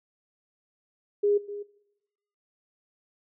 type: tone with echo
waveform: sine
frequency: 410 Hz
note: G#4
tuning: 22 cents flat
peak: -20 dBFS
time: 1.23-1.38 s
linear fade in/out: 10 ms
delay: 250 ms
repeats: 1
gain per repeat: -14 dB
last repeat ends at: 1.63 s
effects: noise-tail reverb RT60 0.9 s tail -20 dB re dry